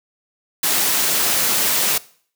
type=noise; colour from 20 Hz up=white; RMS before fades=-18 dBFS; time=0.63-1.98 s; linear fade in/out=5 ms; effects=noise-tail reverb RT60 0.5 s tail -20 dB re dry + high-pass 150 Hz 12 dB/octave